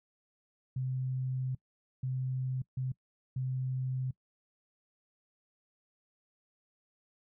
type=tone bursts at uneven times; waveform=sine; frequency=129.5 Hz; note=C3; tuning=17 cents flat; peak=-31 dBFS; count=4; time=0.76-1.55 / 2.03-2.62 / 2.77-2.92 / 3.36-4.11 s; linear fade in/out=5 ms; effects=noise-tail reverb RT60 0.1 s tail -22 dB re dry